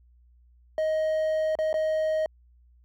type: tone with dropouts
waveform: triangle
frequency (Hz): 627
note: D#5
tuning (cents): +13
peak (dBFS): -21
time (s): 0.78-2.26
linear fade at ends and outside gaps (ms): 1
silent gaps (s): 1.553-1.588 / 1.729-1.741
effects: added 60 Hz sine -55 dBFS peak until 2.84 s